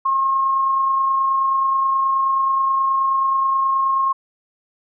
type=tone with amplitude modulation; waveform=sine; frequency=1076 Hz; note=C6; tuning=48 cents sharp; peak=-14 dBFS; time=0.05-4.13 s; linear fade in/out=10 ms; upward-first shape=sine; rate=29.4 Hz; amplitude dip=25%; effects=none